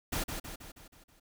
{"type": "noise with echo", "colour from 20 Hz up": "pink", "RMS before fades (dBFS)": -33, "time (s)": [0.12, 0.24], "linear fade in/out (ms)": 10, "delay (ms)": 160, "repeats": 6, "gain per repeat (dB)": -5, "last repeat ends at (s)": 1.2, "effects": []}